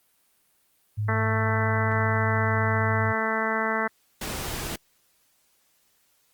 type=tone with pitch glide; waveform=sine; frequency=105.7 to 105.03 Hz; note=G#2 to G#2; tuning=+31 to +20 cents; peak=-24 dBFS; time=0.97-3.13 s; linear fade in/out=20 ms; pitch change=-11 cents; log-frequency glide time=2.32-2.53 s
type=harmonic tone; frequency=221.3 Hz; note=A3; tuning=10 cents sharp; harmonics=1 / 2 / 3 / 4 / 5 / 6 / 7 / 8 / 9; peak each=-32 / -32 / -32 / -32 / -32 / -32 / -32 / -32 / -32 dBFS; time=1.08-3.88 s; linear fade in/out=10 ms
type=noise; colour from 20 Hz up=pink; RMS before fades=-32 dBFS; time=4.21-4.76 s; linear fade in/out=5 ms
effects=white hiss -66 dBFS RMS until 6.33 s + Opus 32 kbps